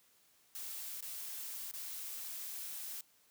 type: noise with dropouts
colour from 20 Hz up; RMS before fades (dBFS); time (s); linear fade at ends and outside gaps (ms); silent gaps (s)
blue; -44; 0.55-3.01; 2; 1.008-1.024 / 1.714-1.736
effects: white hiss -69 dBFS RMS until 3.3 s + high-pass 60 Hz 12 dB/octave